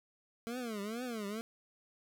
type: tone with vibrato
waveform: 25% pulse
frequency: 225 Hz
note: A3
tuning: 39 cents sharp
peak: -34 dBFS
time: 0.47-1.41 s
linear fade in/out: 0 ms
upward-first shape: triangle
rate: 2.2 Hz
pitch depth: 240 cents each way
effects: none